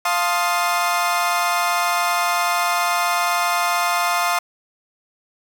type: chord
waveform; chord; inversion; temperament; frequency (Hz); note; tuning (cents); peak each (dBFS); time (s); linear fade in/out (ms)
30% pulse; F dominant seventh; none; equal with one note detuned; 698.5 / 880 / 1052.6 / 1244.5; F5 / A5 / C6 / Eb6; 0 / 0 / +10 / 0; -19 / -25 / -20 / -21; 0.05-4.39; 5
effects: none